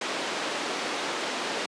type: band-pass noise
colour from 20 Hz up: pink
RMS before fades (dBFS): -31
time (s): 0.01-1.66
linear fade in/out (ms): 5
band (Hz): 310 to 5000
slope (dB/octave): 12
effects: high-pass 200 Hz 12 dB/octave + resampled to 22050 Hz